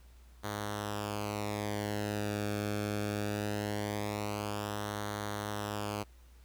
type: tone with flanger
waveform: sawtooth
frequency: 103.9 Hz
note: G#2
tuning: 1 cent sharp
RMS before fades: -36 dBFS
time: 0.43-6.04 s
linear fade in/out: 20 ms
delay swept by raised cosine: 0.39 to 1.02 ms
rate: 0.21 Hz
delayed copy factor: -0.7
effects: added 60 Hz sine -54 dBFS peak until 6.44 s + pink hiss -66 dBFS RMS until 6.44 s